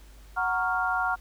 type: chord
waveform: sine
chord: Gb major seventh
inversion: none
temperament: equal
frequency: 740 / 932.3 / 1108.7 / 1396.9 Hz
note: Gb5 / Bb5 / Db6 / F6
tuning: 0 / 0 / 0 / 0 cents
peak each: -29 / -32 / -32 / -27 dBFS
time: 0.36-1.16 s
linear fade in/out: 20 ms
effects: added 50 Hz sine -47 dBFS peak until 1.2 s + pink hiss -57 dBFS RMS until 1.2 s